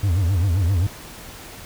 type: tone with vibrato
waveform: triangle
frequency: 91.3 Hz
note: F#2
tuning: 23 cents flat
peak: -14 dBFS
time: 0.03-0.87 s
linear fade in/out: 5 ms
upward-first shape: sine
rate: 7.6 Hz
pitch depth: 190 cents each way
effects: pink hiss -39 dBFS RMS until 1.65 s